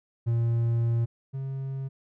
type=tone pair in turn; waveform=triangle; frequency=116.54 / 134.76 Hz; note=A#2 / C#3; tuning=0 / -49 cents; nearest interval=minor third; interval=251 cents; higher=second; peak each=-20 / -28 dBFS; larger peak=first; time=0.26-1.06 / 1.33-1.89 s; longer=first; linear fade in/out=20 ms; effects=none

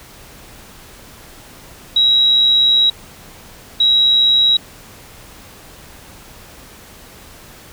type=tone bursts at uneven times; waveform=sine; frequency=3859 Hz; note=B7; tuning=41 cents flat; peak=-9 dBFS; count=2; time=1.96-2.9 / 3.8-4.57 s; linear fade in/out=5 ms; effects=pink hiss -40 dBFS RMS until 7.72 s

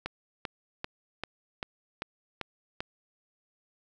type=click train; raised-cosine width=0.3 ms; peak=-17 dBFS; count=8; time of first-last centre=0.06-2.805 s; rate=2.55 Hz; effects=none

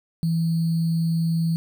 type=tone with sample-and-hold; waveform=sine; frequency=164.81 Hz; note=E3; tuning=in tune; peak=-19 dBFS; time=0.23-1.56 s; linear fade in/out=0 ms; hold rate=4410 Hz; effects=none

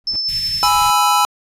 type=noise with exponential growth; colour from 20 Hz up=brown; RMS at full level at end=-27 dBFS; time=0.04-0.16 s; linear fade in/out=1 ms; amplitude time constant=25 ms
type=tone with tremolo; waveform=sine; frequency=5280 Hz; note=E8; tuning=2 cents sharp; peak=-16 dBFS; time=0.07-0.68 s; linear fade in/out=2 ms; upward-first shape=sine; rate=11 Hz; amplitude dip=35%
type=band-stop noise; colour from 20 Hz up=pink; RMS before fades=-32 dBFS; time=0.28-0.91 s; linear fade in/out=10 ms; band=180 to 1800 Hz; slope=48 dB/octave
type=chord; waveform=square; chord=E major; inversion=first; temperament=equal with one note detuned; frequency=830.6 / 991.8 / 1318.5 Hz; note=G#5 / B5 / E6; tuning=0 / +7 / 0 cents; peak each=-17 dBFS; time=0.63-1.25 s; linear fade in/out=0 ms
effects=resampled to 32000 Hz

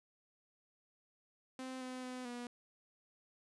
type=tone with pitch steps; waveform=sawtooth; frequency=259.2 / 255.2 / 253.1 / 242.4 Hz; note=C4 / C4 / B3 / B3; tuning=-16 / -43 / +43 / -32 cents; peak=-39 dBFS; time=1.59-2.47 s; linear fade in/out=2 ms; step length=220 ms; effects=resampled to 24000 Hz

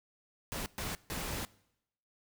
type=noise bursts at uneven times; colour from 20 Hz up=pink; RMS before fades=-38 dBFS; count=3; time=0.52-0.66 / 0.78-0.95 / 1.1-1.45 s; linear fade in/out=0 ms; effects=noise-tail reverb RT60 0.8 s tail -22 dB re dry

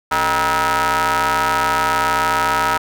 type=ring-modulated tone; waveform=sawtooth; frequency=167.2 Hz; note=E3; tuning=25 cents sharp; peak=-8 dBFS; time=0.11-2.78 s; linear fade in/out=10 ms; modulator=1120 Hz; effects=none

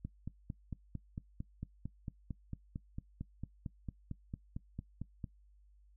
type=click train; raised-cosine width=5 ms; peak=-28 dBFS; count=24; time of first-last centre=0.05-5.242 s; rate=4.43 Hz; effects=noise-tail reverb RT60 0.1 s tail -19 dB re dry + added 50 Hz sine -61 dBFS peak until 5.96 s

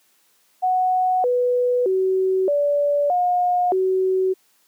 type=tone with pitch steps; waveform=sine; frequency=739 / 493.5 / 377.4 / 578 / 717 / 375.9 Hz; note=F#5 / B4 / F#4 / D5 / F5 / F#4; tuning=-2 / -1 / +34 / -28 / +45 / +27 cents; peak=-16 dBFS; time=0.62-4.34 s; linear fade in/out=20 ms; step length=620 ms; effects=white hiss -61 dBFS RMS until 4.67 s + high-pass 200 Hz 12 dB/octave

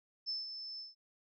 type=tone with ADSR envelope; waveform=sine; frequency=5270 Hz; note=E8; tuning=1 cent flat; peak=-34 dBFS; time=0.26-0.95 s; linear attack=30 ms; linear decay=170 ms; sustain=-8 dB; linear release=160 ms; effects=none

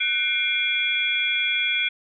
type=tone cluster; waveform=sine; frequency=1502 / 2138 / 2377 / 3351 Hz; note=F#6 / C7 / D7 / G#7; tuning=+26 / +37 / +20 / +15 cents; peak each=-31 / -29 / -23 / -25 dBFS; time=0-1.89 s; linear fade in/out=10 ms; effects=none

